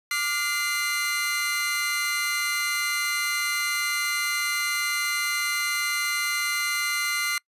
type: tone cluster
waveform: sawtooth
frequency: 1178 / 1419 / 2064 Hz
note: D6 / F6 / C7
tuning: +5 / +27 / -24 cents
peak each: -30 / -27 / -22 dBFS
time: 0.11-7.38 s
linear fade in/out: 2 ms
effects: noise-tail reverb RT60 0.1 s tail -26 dB re dry + resampled to 32000 Hz